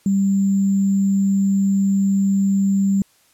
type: tone with sample-and-hold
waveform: sine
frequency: 196 Hz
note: G3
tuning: in tune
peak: -14 dBFS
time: 0.06-3.02 s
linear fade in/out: 2 ms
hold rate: 7350 Hz
effects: white hiss -57 dBFS RMS until 3.33 s + low-pass 12000 Hz 12 dB/octave